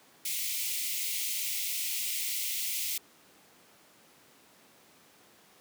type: high-pass noise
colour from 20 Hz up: white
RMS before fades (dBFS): -33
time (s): 0.25-2.98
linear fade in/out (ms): 5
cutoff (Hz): 2000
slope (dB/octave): 96
effects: pink hiss -59 dBFS RMS until 5.6 s + high-pass 200 Hz 12 dB/octave